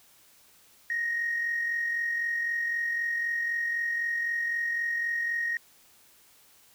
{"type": "tone pair together", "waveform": "sine", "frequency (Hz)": [1830, 1873.9], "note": ["A#6", "A#6"], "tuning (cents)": [-32, 9], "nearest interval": "unison", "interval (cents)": 41, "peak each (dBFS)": [-37, -26], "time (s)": [0.9, 5.57], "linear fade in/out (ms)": 2, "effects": ["tanh soft clip ceiling -22 dBFS", "white hiss -59 dBFS RMS until 6.74 s"]}